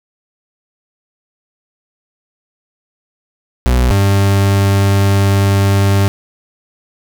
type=tone pair in turn; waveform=40% pulse; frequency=61.74 / 98.89 Hz; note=B1 / G2; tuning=0 / +16 cents; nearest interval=minor sixth; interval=816 cents; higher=second; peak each=-8 dBFS; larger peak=neither; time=3.66-3.91 / 3.91-6.08 s; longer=second; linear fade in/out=0 ms; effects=none